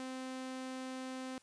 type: tone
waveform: sawtooth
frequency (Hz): 259.4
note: C4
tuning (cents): -15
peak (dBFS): -37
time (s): 0-1.38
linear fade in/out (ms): 0
effects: white hiss -66 dBFS RMS until 1.42 s + resampled to 22050 Hz